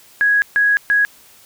sine tone bursts at uneven times, 1661.2 Hz, G#6, in tune, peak -11 dBFS, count 3, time 0.21-0.42 / 0.56-0.77 / 0.9-1.05 s, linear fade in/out 0 ms, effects white hiss -47 dBFS RMS until 1.45 s

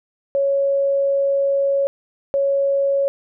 sine tone bursts at uneven times, 554.4 Hz, C#5, in tune, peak -15 dBFS, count 2, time 0.35-1.87 / 2.34-3.08 s, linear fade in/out 0 ms, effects none

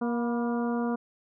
harmonic tone with a mistuned harmonic, 236.8 Hz, A#3, 27 cents sharp, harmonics 1 / 2 / 3 / 4 / 5 / 6, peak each -27 / -33 / -37 / -39 / -41 / -43 dBFS, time 0.01-0.96 s, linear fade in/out 10 ms, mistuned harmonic 4, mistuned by +46 cents, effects none

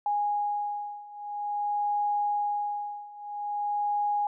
sine beating tone pair, 825 / 825.49 Hz, G#5 / G#5, -12 / -11 cents, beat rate 0.49 Hz, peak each -31 / -29 dBFS, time 0.06-4.27 s, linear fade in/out 2 ms, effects none

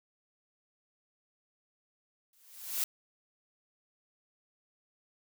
blue noise with exponential growth, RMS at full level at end -29 dBFS, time 2.33-2.84 s, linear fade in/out 2 ms, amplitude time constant 110 ms, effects none

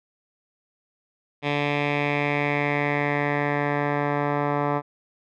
10% pulse tone with low-pass filter sweep, 145.1 Hz, D3, 21 cents flat, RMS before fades -24 dBFS, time 1.42-4.82 s, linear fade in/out 50 ms, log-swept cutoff 2900 to 1300 Hz, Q 3.3, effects none

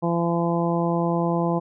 harmonic tone, 170 Hz, F3, 46 cents flat, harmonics 1 / 2 / 3 / 4 / 5 / 6, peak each -23 / -26 / -28 / -29 / -30 / -31 dBFS, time 0.02-1.6 s, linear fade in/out 20 ms, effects none

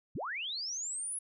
sine linear sweep, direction up, 59.4 to 10548 Hz, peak -35 dBFS, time 0.15-1.19 s, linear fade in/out 5 ms, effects none

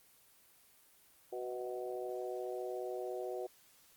harmonic tone with a mistuned harmonic, 123.9 Hz, B2, 6 cents sharp, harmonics 3 / 4 / 5 / 6, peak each -41 / -43 / -45 / -47 dBFS, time 1.32-3.47 s, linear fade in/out 10 ms, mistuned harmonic 5, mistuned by +28 cents, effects white hiss -65 dBFS RMS until 3.96 s + Opus 24 kbps

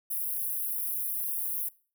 white high-pass noise, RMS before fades -32 dBFS, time 0.1-1.69 s, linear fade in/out 10 ms, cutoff 10000 Hz, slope 96 dB/octave, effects noise-tail reverb RT60 0.4 s tail -21 dB re dry

